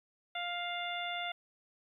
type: harmonic tone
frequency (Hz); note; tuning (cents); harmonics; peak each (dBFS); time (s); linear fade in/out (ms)
701; F5; +6; 1 / 2 / 3 / 4 / 5; -39 / -43 / -41 / -44 / -42; 0.35-1.32; 5
effects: 12-bit